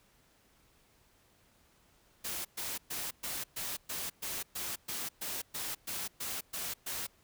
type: noise bursts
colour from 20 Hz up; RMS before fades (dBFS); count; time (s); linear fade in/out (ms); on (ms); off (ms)
white; -38; 15; 2.24-7.07; 10; 210; 120
effects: pink hiss -67 dBFS RMS until 7.23 s